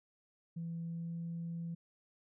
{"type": "tone with pitch glide", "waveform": "sine", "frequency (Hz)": [167, 168.06], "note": ["E3", "E3"], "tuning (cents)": [23, 34], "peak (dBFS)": -37, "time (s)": [0.56, 1.75], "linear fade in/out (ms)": 10, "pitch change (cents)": 11, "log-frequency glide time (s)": [0.85, 1.16], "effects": ["tanh soft clip ceiling -34 dBFS"]}